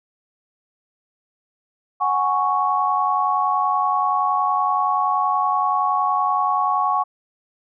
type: chord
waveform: sine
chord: F# suspended second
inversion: none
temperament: equal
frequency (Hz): 740 / 830.6 / 1108.7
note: F#5 / G#5 / C#6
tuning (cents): 0 / 0 / 0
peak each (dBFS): -23 / -23 / -19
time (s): 2-7.04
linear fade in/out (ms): 20
effects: none